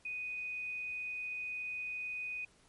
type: tone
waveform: sine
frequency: 2489 Hz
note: D#7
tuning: in tune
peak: -37 dBFS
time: 0.05-2.45 s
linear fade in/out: 5 ms
effects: pink hiss -66 dBFS RMS until 2.68 s + MP3 48 kbps